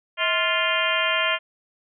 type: harmonic tone with a mistuned harmonic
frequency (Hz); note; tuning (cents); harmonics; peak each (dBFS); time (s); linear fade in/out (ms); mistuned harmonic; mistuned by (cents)
349.2; F4; 0; 2 / 3 / 4 / 5 / 6 / 7 / 8 / 9; -28 / -28 / -28 / -28 / -28 / -28 / -28 / -28; 0.17-1.39; 50; 2; -140
effects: none